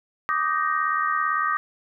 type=chord; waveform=sine; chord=Eb major seventh; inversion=third; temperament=just; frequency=1166.7 / 1244.5 / 1555.6 / 1866.8 Hz; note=D6 / Eb6 / G6 / Bb6; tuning=-12 / 0 / -14 / +2 cents; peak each=-26 / -24 / -30 / -28 dBFS; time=0.29-1.57 s; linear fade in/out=0 ms; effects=none